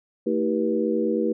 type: tone cluster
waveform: sine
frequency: 224.3 / 321 / 390.2 / 483.7 Hz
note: A3 / E4 / G4 / B4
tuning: +34 / -46 / -8 / -36 cents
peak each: -26 dBFS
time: 0.26-1.33 s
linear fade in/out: 10 ms
effects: none